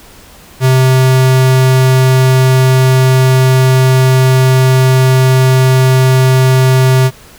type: tone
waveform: square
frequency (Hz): 130.2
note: C3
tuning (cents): -8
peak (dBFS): -6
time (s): 0.6-7.11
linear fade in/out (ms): 50
effects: pink hiss -38 dBFS RMS until 7.38 s